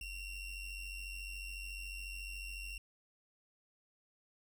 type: ring-modulated tone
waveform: square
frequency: 1353 Hz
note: E6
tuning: 45 cents sharp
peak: -40 dBFS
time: 0.01-2.78 s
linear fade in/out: 2 ms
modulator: 1400 Hz
effects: none